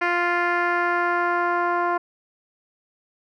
10% pulse tone with low-pass filter sweep, 349.2 Hz, F4, in tune, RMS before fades -22 dBFS, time 0.01-1.98 s, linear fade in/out 10 ms, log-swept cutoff 2200 to 1100 Hz, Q 1.6, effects none

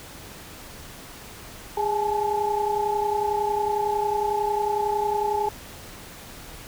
sine tone cluster, 411.6 / 838 / 869 Hz, G#4 / G#5 / A5, -16 / +15 / -22 cents, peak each -26 dBFS, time 1.77-5.49 s, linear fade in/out 5 ms, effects pink hiss -42 dBFS RMS until 6.67 s

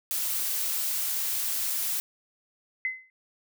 blue noise, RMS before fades -29 dBFS, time 0.11-2 s, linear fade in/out 0 ms
sine tone with exponential decay, 2046 Hz, C7, 39 cents flat, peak -23 dBFS, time 2.85-3.1 s, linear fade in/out 1 ms, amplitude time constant 54 ms
effects none

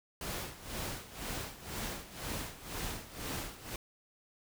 pink noise with tremolo, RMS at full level -38 dBFS, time 0.21-3.76 s, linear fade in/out 2 ms, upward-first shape sine, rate 2 Hz, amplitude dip 80%, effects none

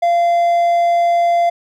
triangle tone, 689 Hz, F5, 24 cents flat, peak -9 dBFS, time 0.02-1.5 s, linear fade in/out 10 ms, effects none

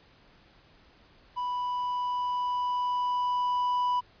triangle tone with level ramp, 987.8 Hz, B5, in tune, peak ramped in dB -27 to -22 dBFS, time 1.36-4.01 s, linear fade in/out 20 ms, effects pink hiss -59 dBFS RMS until 4.2 s + resampled to 11025 Hz

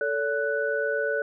sine tone cluster, 441.8 / 570 / 1487 Hz, A4 / C#5 / F#6, +7 / +48 / +8 cents, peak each -28 dBFS, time 0.01-1.22 s, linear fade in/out 2 ms, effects none

